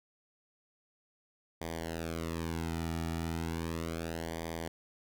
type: tone with flanger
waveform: sawtooth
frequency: 82.41 Hz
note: E2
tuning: in tune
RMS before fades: -37 dBFS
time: 1.61-4.68 s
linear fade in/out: 5 ms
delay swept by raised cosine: 0.73 to 1.93 ms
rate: 0.35 Hz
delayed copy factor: -0.9
effects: none